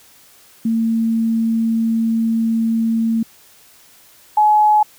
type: tone pair in turn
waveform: sine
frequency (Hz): 226.4 / 847.6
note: A3 / G#5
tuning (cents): +50 / +35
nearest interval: octave + major seventh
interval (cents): 2285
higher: second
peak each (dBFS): -14 / -9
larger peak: second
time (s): 0.65-3.23 / 4.37-4.83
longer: first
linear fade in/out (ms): 5
effects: white hiss -48 dBFS RMS until 4.98 s